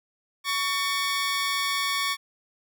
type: tone pair together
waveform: 15% pulse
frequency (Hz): 1120.9 / 1800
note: C#6 / A6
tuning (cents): +19 / +39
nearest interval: minor sixth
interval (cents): 820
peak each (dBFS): -19 / -25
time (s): 0.44-2.17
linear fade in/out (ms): 50
effects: none